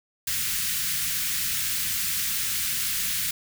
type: band-stop noise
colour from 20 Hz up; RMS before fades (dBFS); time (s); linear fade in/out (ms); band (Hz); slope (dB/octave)
white; -27; 0.27-3.31; 5; 200 to 1500; 24
effects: none